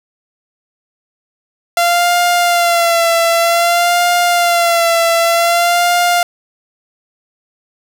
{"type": "tone with vibrato", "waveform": "sawtooth", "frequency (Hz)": 687, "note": "F5", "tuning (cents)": -29, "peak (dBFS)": -6, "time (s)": [1.77, 6.23], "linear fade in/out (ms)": 2, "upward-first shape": "sine", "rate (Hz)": 0.53, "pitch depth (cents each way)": 41, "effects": []}